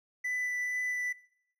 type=tone with vibrato; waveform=triangle; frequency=1988 Hz; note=B6; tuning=11 cents sharp; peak=-29 dBFS; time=0.24-1.13 s; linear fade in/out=10 ms; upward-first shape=triangle; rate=2.2 Hz; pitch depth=8 cents each way; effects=noise-tail reverb RT60 0.7 s tail -19 dB re dry